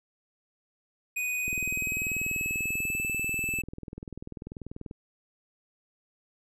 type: tone with pitch glide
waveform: square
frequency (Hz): 2489 to 2629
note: D#7 to E7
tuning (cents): 0 to -5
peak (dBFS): -29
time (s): 1.16-3.62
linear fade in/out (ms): 10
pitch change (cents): +95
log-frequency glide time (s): 1.37-3
type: click train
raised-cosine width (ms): 3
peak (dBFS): -26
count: 71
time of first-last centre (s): 1.48-4.911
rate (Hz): 20.4
effects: none